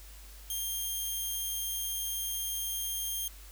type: tone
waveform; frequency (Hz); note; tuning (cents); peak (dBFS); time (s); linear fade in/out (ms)
5% pulse; 3198; G7; +34; -24; 0.5-3.28; 2
effects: added 50 Hz sine -48 dBFS peak until 3.51 s + white hiss -54 dBFS RMS until 3.51 s